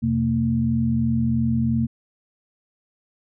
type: tone cluster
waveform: sine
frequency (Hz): 85.2 / 128.1 / 227.7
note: F2 / C3 / A#3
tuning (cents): -42 / -36 / -40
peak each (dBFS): -28 / -23 / -20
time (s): 0.02-1.87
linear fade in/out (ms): 20
effects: none